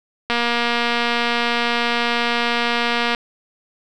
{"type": "click train", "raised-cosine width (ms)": 0.3, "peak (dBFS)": -4, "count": 676, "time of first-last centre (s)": [0.3, 3.148], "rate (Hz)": 237, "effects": []}